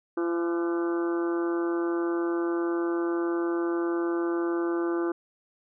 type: harmonic tone with a mistuned harmonic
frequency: 170.4 Hz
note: F3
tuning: 42 cents flat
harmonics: 2 / 3 / 4 / 5 / 6 / 7 / 8 / 9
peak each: -25 / -38 / -42 / -42 / -43 / -39 / -44 / -42 dBFS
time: 0.17-5.12 s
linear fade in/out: 5 ms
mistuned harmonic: 9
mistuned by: -32 cents
effects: none